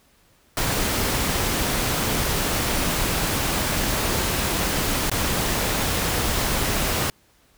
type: noise with dropouts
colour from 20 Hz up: pink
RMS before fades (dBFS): -23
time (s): 0.57-7.1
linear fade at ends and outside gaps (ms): 1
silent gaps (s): 5.098-5.115
effects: pink hiss -59 dBFS RMS until 7.57 s